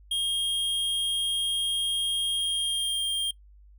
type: tone with pitch glide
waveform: square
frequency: 3240 to 3205 Hz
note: G#7 to G7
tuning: -43 to +38 cents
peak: -25 dBFS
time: 0.11-3.31 s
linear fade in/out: 5 ms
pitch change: -19 cents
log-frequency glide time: 2.36-3.03 s
effects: noise-tail reverb RT60 0.1 s tail -20 dB re dry + added 50 Hz sine -50 dBFS peak until 3.78 s